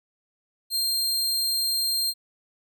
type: tone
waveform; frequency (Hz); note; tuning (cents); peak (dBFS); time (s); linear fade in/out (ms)
sawtooth; 4190; C8; +2; -20; 0.7-2.14; 50
effects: none